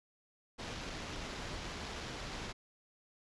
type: noise with sample-and-hold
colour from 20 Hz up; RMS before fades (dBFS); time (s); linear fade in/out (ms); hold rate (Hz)
pink; -43; 0.58-2.53; 20; 8820
effects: resampled to 22050 Hz